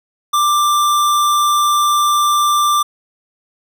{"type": "tone", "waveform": "square", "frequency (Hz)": 1182, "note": "D6", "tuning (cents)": 11, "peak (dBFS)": -12, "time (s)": [0.33, 2.83], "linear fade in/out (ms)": 10, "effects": []}